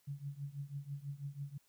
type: tone with tremolo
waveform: sine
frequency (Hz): 141.4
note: C#3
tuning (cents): +35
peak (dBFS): -37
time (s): 0.07-1.58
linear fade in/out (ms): 10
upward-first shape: triangle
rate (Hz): 6.1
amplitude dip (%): 95
effects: white hiss -73 dBFS RMS until 1.68 s